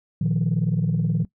sine chord, Bb suspended fourth, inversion none, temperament equal with one note detuned, 116.2 / 155.56 / 174.61 Hz, Bb2 / Eb3 / F3, -5 / 0 / 0 cents, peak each -24 / -21 / -22 dBFS, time 0.21-1.25 s, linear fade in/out 5 ms, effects noise-tail reverb RT60 0.1 s tail -20 dB re dry + tanh soft clip ceiling -14 dBFS

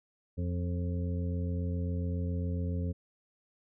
harmonic tone with a mistuned harmonic, 87.31 Hz, F2, in tune, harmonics 1 / 2 / 3 / 5 / 6, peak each -31 / -37 / -41 / -45 / -47 dBFS, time 0.37-2.93 s, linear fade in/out 20 ms, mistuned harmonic 6, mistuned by +29 cents, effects none

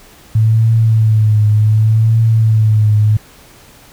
sine tone with vibrato, 109.4 Hz, A2, 9 cents flat, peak -7 dBFS, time 0.35-3.17 s, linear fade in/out 5 ms, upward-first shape triangle, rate 0.67 Hz, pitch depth 62 cents each way, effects pink hiss -42 dBFS RMS until 3.92 s

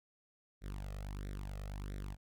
sawtooth tone with flanger, 49.2 Hz, G1, 7 cents sharp, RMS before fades -43 dBFS, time 0.61-2.17 s, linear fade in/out 50 ms, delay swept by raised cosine 0.51 to 1.61 ms, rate 1.5 Hz, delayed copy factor +0.8, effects none

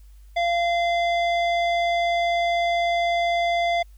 square tone with low-pass filter, 689 Hz, F5, 24 cents flat, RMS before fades -22 dBFS, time 0.36-3.83 s, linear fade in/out 10 ms, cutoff 3100 Hz, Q 1.3, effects added 50 Hz sine -44 dBFS peak until 3.97 s + white hiss -64 dBFS RMS until 3.97 s

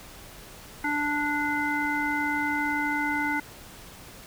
harmonic tone, 293.7 Hz, D4, in tune, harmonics 1 / 3 / 5 / 7, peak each -30 / -30 / -30 / -30 dBFS, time 0.84-3.4 s, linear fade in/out 5 ms, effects pink hiss -46 dBFS RMS until 4.26 s

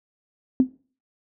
sine tone with exponential decay, 257.9 Hz, C4, 25 cents flat, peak -9 dBFS, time 0.6-0.71 s, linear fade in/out 1 ms, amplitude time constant 22 ms, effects noise-tail reverb RT60 0.4 s tail -20 dB re dry

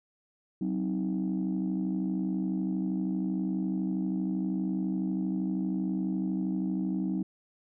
sine chord, C diminished, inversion second, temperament just, 188.37 / 261.6 / 314 Hz, Gb3 / C4 / Eb4, +31 / 0 / +16 cents, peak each -29 / -33 / -32 dBFS, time 0.61-7.23 s, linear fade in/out 5 ms, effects tanh soft clip ceiling -22 dBFS

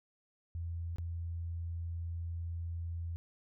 sine tone with dropouts, 84.4 Hz, E2, 41 cents sharp, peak -36 dBFS, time 0.55-3.16 s, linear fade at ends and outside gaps 0 ms, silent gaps 0.96-0.984 s, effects none

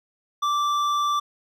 triangle tone with hard clipping, 1170 Hz, D6, 7 cents flat, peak -22 dBFS, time 0.42-1.2 s, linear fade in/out 10 ms, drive 12 dB, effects none

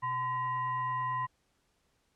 sine tone with frequency modulation, 1017 Hz, C6, 50 cents flat, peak -30 dBFS, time 0.02-1.27 s, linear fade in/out 20 ms, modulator 891 Hz, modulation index 0.54, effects pink hiss -74 dBFS RMS until 2.15 s + low-pass 10000 Hz 12 dB/octave

